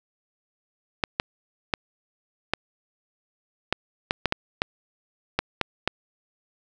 clicks, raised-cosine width 0.3 ms, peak -5 dBFS, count 12, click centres 1.038 / 1.199 / 1.738 / 2.536 / 3.726 / 4.109 / 4.257 / 4.324 / 4.619 / 5.39 / 5.613 / 5.876 s, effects none

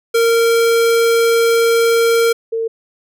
square / sine tone pair in turn, 461.6 / 453.1 Hz, A#4 / A#4, -17 / -49 cents, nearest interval unison, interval 32 cents, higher first, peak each -11 / -16 dBFS, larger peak first, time 0.14-2.33 / 2.52-2.68 s, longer first, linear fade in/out 10 ms, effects none

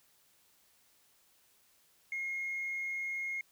sine tone, 2149 Hz, C7, 46 cents sharp, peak -33 dBFS, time 2.12-3.41 s, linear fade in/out 2 ms, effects tanh soft clip ceiling -31 dBFS + white hiss -68 dBFS RMS until 3.51 s

